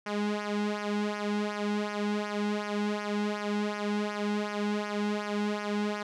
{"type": "tone with flanger", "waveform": "sawtooth", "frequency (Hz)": 207.7, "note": "G#3", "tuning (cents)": 0, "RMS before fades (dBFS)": -31, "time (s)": [0.06, 6.03], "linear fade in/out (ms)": 5, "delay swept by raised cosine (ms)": [0.25, 1.75], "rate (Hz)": 2.7, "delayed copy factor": -0.75, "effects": ["low-pass 5000 Hz 12 dB/octave"]}